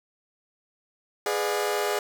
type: chord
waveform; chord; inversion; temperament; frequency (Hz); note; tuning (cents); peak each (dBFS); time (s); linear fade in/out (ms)
sawtooth; G# diminished seventh; none; just; 415.3 / 498.4 / 598 / 717.6; G#4 / B4 / D5 / F5; 0 / +16 / +31 / +47; -23 / -29 / -27 / -29; 1.26-1.99; 2
effects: none